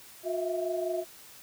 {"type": "tone cluster", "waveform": "sine", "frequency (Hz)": [360.2, 646, 671], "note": ["F#4", "E5", "E5"], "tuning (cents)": [-46, -35, 31], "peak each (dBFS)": [-32, -32, -36], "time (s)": [0.23, 1.05], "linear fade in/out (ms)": 50, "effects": ["white hiss -51 dBFS RMS until 1.42 s"]}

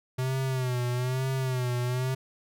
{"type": "tone with vibrato", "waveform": "square", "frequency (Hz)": 127.6, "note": "C3", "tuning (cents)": -43, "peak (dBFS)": -27, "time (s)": [0.18, 2.15], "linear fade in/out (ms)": 10, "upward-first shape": "sine", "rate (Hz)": 1.1, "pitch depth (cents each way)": 70, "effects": []}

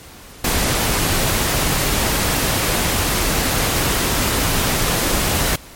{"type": "noise", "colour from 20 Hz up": "pink", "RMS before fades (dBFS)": -18, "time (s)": [0.44, 5.56], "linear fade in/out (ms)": 5, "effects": ["pink hiss -40 dBFS RMS until 5.75 s", "MP3 64 kbps"]}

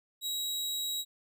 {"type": "tone", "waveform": "sawtooth", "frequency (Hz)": 3847, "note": "B7", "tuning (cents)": -46, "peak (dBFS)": -29, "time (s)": [0.21, 1.05], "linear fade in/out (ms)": 50, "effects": []}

